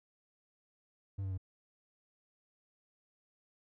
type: tone with pitch steps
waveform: triangle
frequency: 98 / 95.71 / 93.47 Hz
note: G2 / G2 / F#2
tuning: 0 / -41 / +18 cents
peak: -33 dBFS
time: 1.18-1.378 s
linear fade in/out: 10 ms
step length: 66 ms
effects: none